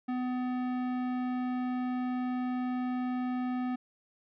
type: tone with tanh clipping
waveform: sine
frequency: 251.1 Hz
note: B3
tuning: 29 cents sharp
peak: -32 dBFS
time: 0.08-3.76 s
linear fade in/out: 10 ms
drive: 16 dB
effects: none